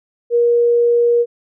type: tone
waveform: sine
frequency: 474.7 Hz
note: A#4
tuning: 31 cents sharp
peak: -10 dBFS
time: 0.3-1.26 s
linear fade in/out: 50 ms
effects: none